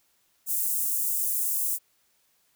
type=high-pass noise; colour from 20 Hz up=white; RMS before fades=-27 dBFS; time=0.46-1.79 s; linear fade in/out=50 ms; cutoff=8200 Hz; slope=24 dB/octave; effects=white hiss -68 dBFS RMS until 2.55 s